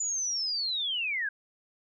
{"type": "linear sweep", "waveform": "sine", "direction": "down", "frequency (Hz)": [7040, 1568], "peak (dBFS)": -28, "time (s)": [0, 1.29], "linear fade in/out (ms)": 5, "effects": []}